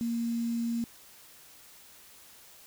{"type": "tone with quantisation", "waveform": "sine", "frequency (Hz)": 233.1, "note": "A#3", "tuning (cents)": 0, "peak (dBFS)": -28, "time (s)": [0.01, 0.84], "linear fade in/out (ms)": 0, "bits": 8, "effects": ["white hiss -54 dBFS RMS until 2.66 s"]}